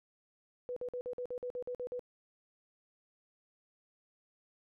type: tone bursts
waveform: sine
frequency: 493.9 Hz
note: B4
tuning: in tune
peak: -36 dBFS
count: 11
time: 0.69-1.994 s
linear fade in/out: 0 ms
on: 74 ms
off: 49 ms
effects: none